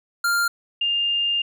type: tone pair in turn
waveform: square / sine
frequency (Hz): 1396.9 / 2808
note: F6 / F7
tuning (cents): 0 / +9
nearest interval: octave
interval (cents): 1209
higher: second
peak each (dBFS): -19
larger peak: neither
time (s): 0.24-0.48 / 0.81-1.42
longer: second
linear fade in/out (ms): 5
effects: none